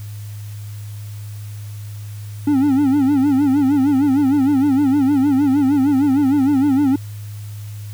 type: tone with vibrato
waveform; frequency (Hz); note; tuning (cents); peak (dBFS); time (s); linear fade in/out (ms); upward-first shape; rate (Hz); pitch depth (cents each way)
triangle; 277.2; C#4; 0; -10; 2.47-6.96; 5; sine; 6.5; 120
effects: added 104 Hz sine -28 dBFS peak until 7.93 s + white hiss -45 dBFS RMS until 7.93 s